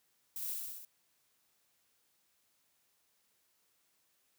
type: noise with echo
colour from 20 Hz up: violet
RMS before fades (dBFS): -41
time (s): 0.36-0.54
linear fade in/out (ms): 2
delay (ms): 62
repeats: 5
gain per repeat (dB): -2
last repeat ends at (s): 0.85
effects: white hiss -75 dBFS RMS until 4.38 s + high-pass 60 Hz 12 dB/octave